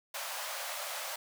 pink high-pass noise, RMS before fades -39 dBFS, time 0.14-1.16 s, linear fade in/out 5 ms, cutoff 530 Hz, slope 96 dB/octave, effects none

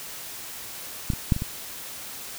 clicks, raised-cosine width 5 ms, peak -11 / -18 / -6 / -17 / -16 dBFS, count 5, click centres 1.102 / 1.135 / 1.322 / 1.364 / 1.421 s, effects white hiss -38 dBFS RMS until 2.38 s

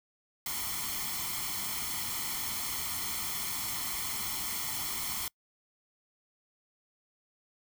white noise with comb filter, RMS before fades -35 dBFS, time 0.46-5.28 s, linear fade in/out 2 ms, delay 0.93 ms, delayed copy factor +0.7, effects noise-tail reverb RT60 0.1 s tail -25 dB re dry

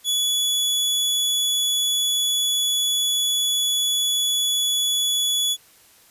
sawtooth tone, 3407 Hz, G#7, 44 cents sharp, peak -16 dBFS, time 0.04-5.57 s, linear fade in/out 50 ms, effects white hiss -53 dBFS RMS until 6.1 s + resampled to 32000 Hz

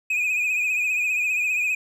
triangle tone with vibrato, 2489 Hz, D#7, in tune, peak -19 dBFS, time 0.1-1.75 s, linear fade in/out 5 ms, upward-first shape triangle, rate 15 Hz, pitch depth 69 cents each way, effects none

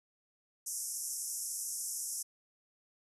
white band-pass noise, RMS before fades -39 dBFS, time 0.66-2.23 s, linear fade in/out 10 ms, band 5400 to 12000 Hz, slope 96 dB/octave, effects none

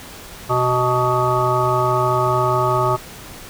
harmonic tone, 125.1 Hz, B2, 23 cents sharp, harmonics 1 / 3 / 5 / 7 / 9 / 10, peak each -22 / -22 / -22 / -22 / -22 / -22 dBFS, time 0.49-2.97 s, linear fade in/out 20 ms, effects pink hiss -37 dBFS RMS until 3.49 s

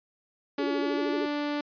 sawtooth tone with pitch glide, 284.3 to 292.8 Hz, C#4 to D4, +44 to -5 cents, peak -24 dBFS, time 0.58-1.61 s, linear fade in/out 5 ms, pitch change +51 cents, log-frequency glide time 0.78-1.23 s
sine tone with vibrato, 380 Hz, F#4, 46 cents sharp, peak -29 dBFS, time 0.59-1.26 s, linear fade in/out 2 ms, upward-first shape sine, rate 13 Hz, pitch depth 210 cents each way
effects resampled to 11025 Hz

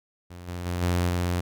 sawtooth tone with level steps, 88.3 Hz, F2, 20 cents sharp, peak -36 / -28 / -23 / -18 / -20 dBFS, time 0.3-1.41 s, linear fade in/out 10 ms, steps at 0.47 / 0.65 / 0.81 / 1.08 s, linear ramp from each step 20 ms, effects none

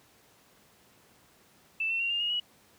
sine tone with pitch steps, 2648 / 2701 / 2754 / 2809 / 2864 / 2921 Hz, E7 / E7 / F7 / F7 / F7 / F#7, +7 / +42 / -25 / +9 / +43 / -23 cents, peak -27 dBFS, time 1.8-2.4 s, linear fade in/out 5 ms, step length 100 ms, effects pink hiss -61 dBFS RMS until 2.78 s + high-pass 100 Hz 12 dB/octave

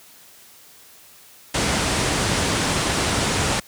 pink low-pass noise, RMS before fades -21 dBFS, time 1.54-3.6 s, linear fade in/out 5 ms, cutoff 9800 Hz, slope 48 dB/octave, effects white hiss -48 dBFS RMS until 3.67 s + high-pass 60 Hz 12 dB/octave

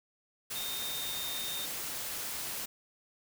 sine tone in noise, 3670 Hz, A#7, 28 cents flat, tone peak -38 dBFS, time 0.55-1.66 s, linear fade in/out 10 ms, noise white, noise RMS -38 dBFS, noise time 0.5-2.66 s, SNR -3 dB, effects none

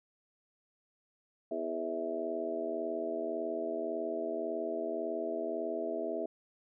harmonic tone with a mistuned harmonic, 81.8 Hz, E2, 13 cents flat, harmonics 3 / 4 / 5 / 6 / 7 / 8, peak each -44 / -40 / -39 / -44 / -46 / -36 dBFS, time 1.51-6.26 s, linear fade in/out 5 ms, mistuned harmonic 7, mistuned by +70 cents, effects none

